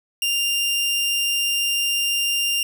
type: tone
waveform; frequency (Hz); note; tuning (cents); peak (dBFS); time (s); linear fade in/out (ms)
sawtooth; 2794; F7; 0; -16; 0.22-2.63; 2
effects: none